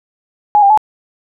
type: tone with pitch steps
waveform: sine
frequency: 834 / 797 / 857 Hz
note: G#5 / G5 / A5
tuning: +7 / +28 / -46 cents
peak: -5 dBFS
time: 0.55-0.775 s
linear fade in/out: 0 ms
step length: 75 ms
effects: none